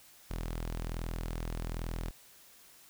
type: tone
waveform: sawtooth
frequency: 41.2 Hz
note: E1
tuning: in tune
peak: -31 dBFS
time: 0.3-2.11 s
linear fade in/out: 10 ms
effects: white hiss -58 dBFS RMS until 2.89 s